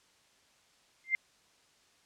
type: tone with exponential growth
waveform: sine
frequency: 2095 Hz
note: C7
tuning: 2 cents sharp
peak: -21 dBFS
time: 1.04-1.15 s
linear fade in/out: 1 ms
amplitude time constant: 22 ms
effects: white hiss -66 dBFS RMS until 2.05 s + low-pass 7000 Hz 12 dB/octave